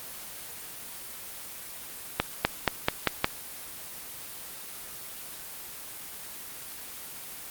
accelerating click train, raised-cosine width 0.3 ms, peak -4 dBFS, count 6, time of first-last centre 2.2-3.244 s, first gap 250 ms, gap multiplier 0.91, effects white hiss -41 dBFS RMS until 7.5 s + Opus 24 kbps

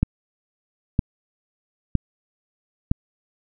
click train, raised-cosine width 5 ms, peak -5 dBFS, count 4, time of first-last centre 0.03-2.915 s, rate 1.04 Hz, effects none

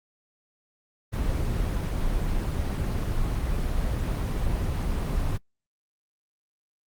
brown noise, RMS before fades -26 dBFS, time 1.12-5.38 s, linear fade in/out 20 ms, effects noise-tail reverb RT60 0.1 s tail -21 dB re dry + Opus 24 kbps

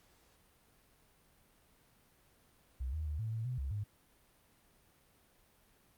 sine tone with pitch steps, 63.9 / 77.9 / 75 / 111 / 112.6 / 125.7 / 67.8 / 103.6 Hz, C2 / D#2 / D2 / A2 / A2 / B2 / C#2 / G#2, -40 / +3 / +37 / +16 / +40 / +31 / -38 / -4 cents, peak -35 dBFS, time 2.8-3.84 s, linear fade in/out 10 ms, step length 130 ms, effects pink hiss -68 dBFS RMS until 5.97 s + Opus 48 kbps

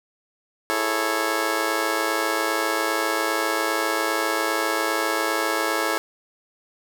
15% pulse chord, A major seventh, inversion second, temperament just, 330 / 412.5 / 440 / 550 Hz, E4 / G#4 / A4 / C#5, +2 / -12 / 0 / -14 cents, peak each -21 / -25 / -21 / -21 dBFS, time 0.7-5.98 s, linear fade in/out 0 ms, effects none

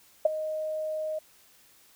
sine tone with ADSR envelope, 622.3 Hz, D#5, in tune, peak -14 dBFS, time 0.25-1.19 s, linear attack 6 ms, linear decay 15 ms, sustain -15 dB, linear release 7 ms, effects white hiss -59 dBFS RMS until 1.95 s

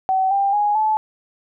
sine tone with pitch steps, 760 / 793.6 / 828.8 / 865.5 Hz, F#5 / G5 / G#5 / A5, +46 / +21 / -4 / -29 cents, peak -15 dBFS, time 0.09-0.97 s, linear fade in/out 0 ms, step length 220 ms, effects none

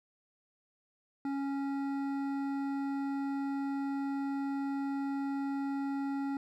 triangle tone with hard clipping, 276.7 Hz, C#4, 3 cents flat, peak -34 dBFS, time 1.25-6.37 s, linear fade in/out 2 ms, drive 15 dB, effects none

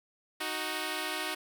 5% pulse tone pair together, 311.1 / 370.6 Hz, D#4 / F#4, 0 / +3 cents, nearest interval minor third, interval 303 cents, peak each -24 dBFS, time 0.4-1.35 s, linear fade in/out 10 ms, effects none

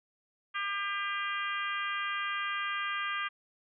harmonic tone, 400 Hz, G4, 35 cents sharp, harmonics 3 / 4 / 5 / 6 / 7 / 8, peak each -35 / -37 / -39 / -41 / -42 / -43 dBFS, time 0.54-3.29 s, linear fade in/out 20 ms, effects none

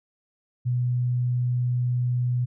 sine tone, 123.47 Hz, B2, in tune, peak -21 dBFS, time 0.65-2.46 s, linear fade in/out 20 ms, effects none

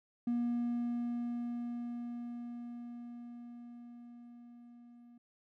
triangle tone with level ramp, 239 Hz, A#3, 43 cents sharp, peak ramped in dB -27 to -53 dBFS, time 0.27-5.18 s, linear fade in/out 5 ms, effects tanh soft clip ceiling -25 dBFS

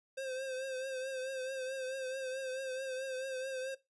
square tone with vibrato, 525 Hz, C5, 6 cents sharp, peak -38 dBFS, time 0.17-3.75 s, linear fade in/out 10 ms, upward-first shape triangle, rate 4.6 Hz, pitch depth 53 cents each way, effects noise-tail reverb RT60 0.2 s tail -18 dB re dry + resampled to 24000 Hz

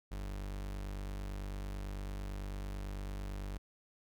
40% pulse tone, 49 Hz, G1, in tune, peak -38 dBFS, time 0.11-3.58 s, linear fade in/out 10 ms, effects none

